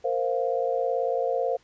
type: chord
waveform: sine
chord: Bb suspended second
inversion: none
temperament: just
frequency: 466.2 / 524.4 / 699.2 Hz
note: Bb4 / C5 / F5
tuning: 0 / +4 / +2 cents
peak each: -28 / -26 / -29 dBFS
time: 0.04-1.57 s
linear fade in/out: 10 ms
effects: pink hiss -61 dBFS RMS until 1.63 s + resampled to 16000 Hz